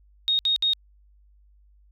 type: tone bursts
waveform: sine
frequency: 3729 Hz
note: A#7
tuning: in tune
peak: -19 dBFS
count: 3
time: 0.28-0.734 s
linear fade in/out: 0 ms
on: 110 ms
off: 62 ms
effects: added 50 Hz sine -54 dBFS peak until 1.91 s